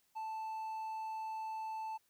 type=tone; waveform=triangle; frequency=880 Hz; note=A5; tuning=in tune; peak=-37 dBFS; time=0.15-1.98 s; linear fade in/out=20 ms; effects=white hiss -75 dBFS RMS until 2.09 s